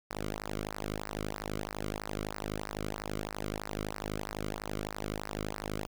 sawtooth tone with flanger, 51.9 Hz, G#1, in tune, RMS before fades -38 dBFS, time 0.1-5.87 s, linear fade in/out 10 ms, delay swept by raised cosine 0.29 to 1.18 ms, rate 3.1 Hz, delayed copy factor -0.95, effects 10-bit

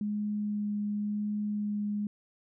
sine tone with vibrato, 208 Hz, G#3, 3 cents sharp, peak -29 dBFS, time 0.01-2.07 s, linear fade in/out 2 ms, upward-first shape sine, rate 0.93 Hz, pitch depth 8 cents each way, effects none

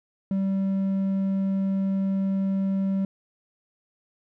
sine tone with hard clipping, 193.6 Hz, G3, 21 cents flat, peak -23 dBFS, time 0.31-3.05 s, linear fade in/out 2 ms, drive 3 dB, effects none

